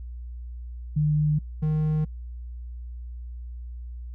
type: tone pair in turn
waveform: sine / triangle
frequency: 150.9 / 154.34 Hz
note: D3 / D#3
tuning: +47 / -14 cents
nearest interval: unison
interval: 39 cents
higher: second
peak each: -19 dBFS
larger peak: neither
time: 0.96-1.39 / 1.62-2.05 s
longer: neither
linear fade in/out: 10 ms
effects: noise-tail reverb RT60 0.1 s tail -25 dB re dry + added 60 Hz sine -34 dBFS peak until 4.14 s